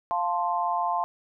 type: chord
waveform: sine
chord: F major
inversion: none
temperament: equal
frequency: 698.5 / 880 / 1046.5 Hz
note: F5 / A5 / C6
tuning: 0 / 0 / 0 cents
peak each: -28 dBFS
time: 0.11-1.04 s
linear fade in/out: 0 ms
effects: none